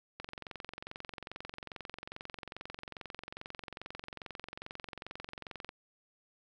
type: click train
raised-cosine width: 0.3 ms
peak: -26 dBFS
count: 124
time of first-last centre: 0.2-5.691 s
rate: 22.4 Hz
effects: none